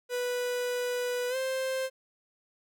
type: tone with pitch glide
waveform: 45% pulse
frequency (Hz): 492.7 to 525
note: B4 to C5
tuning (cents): -4 to +6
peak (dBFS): -29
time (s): 0.09-1.9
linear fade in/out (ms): 50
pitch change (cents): +110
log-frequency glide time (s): 1.29-1.36
effects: none